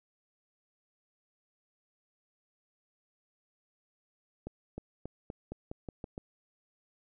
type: accelerating click train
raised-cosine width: 2 ms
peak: -26 dBFS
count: 9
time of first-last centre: 4.47-6.179 s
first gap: 310 ms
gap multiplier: 0.89
effects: none